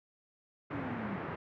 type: band-pass noise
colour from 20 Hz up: pink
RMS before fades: -40 dBFS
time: 0.7-1.36 s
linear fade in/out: 10 ms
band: 100 to 2000 Hz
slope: 24 dB/octave
type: exponential sweep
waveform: triangle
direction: down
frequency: 293.7 to 190 Hz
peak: -37 dBFS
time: 0.73-1.16 s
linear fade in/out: 2 ms
effects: none